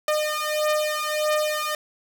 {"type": "beating tone pair", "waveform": "sawtooth", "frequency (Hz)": [607, 608.6], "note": ["D#5", "D#5"], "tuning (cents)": [-43, -38], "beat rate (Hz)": 1.6, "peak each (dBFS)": -21, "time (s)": [0.08, 1.75], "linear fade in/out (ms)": 2, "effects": []}